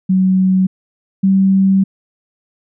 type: tone pair in turn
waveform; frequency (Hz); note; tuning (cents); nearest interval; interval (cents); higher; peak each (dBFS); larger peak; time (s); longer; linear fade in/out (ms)
sine; 187.6 / 192.76; F#3 / G3; +24 / -29; unison; 47; second; -9 / -8; second; 0.09-0.67 / 1.23-1.84; second; 10
effects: none